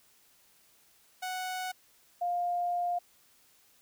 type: tone pair in turn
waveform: sawtooth / sine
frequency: 740 / 704.2 Hz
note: F#5 / F5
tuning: 0 / +14 cents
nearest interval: minor second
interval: 86 cents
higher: first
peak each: -30 / -28 dBFS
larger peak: second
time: 1.22-1.72 / 2.21-2.99 s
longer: second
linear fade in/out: 10 ms
effects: white hiss -64 dBFS RMS until 3.81 s